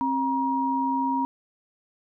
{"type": "tone pair together", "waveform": "sine", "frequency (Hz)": [266.6, 950], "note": ["C4", "A#5"], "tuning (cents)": [33, 33], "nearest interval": "octave + minor seventh", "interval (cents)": 2200, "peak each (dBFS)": [-26, -24], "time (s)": [0.01, 1.25], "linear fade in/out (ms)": 0, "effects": []}